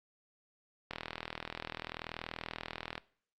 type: click train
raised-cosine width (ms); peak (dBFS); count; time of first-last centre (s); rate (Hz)
0.3; -22; 85; 0.91-2.979; 40.6
effects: noise-tail reverb RT60 0.5 s tail -19 dB re dry + Opus 48 kbps